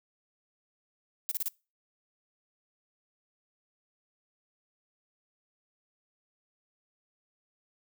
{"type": "noise bursts", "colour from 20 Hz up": "violet", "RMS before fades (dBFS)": -31, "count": 4, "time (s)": [1.29, 1.482], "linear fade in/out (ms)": 0, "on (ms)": 24, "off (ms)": 32, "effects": ["noise-tail reverb RT60 0.3 s tail -24 dB re dry"]}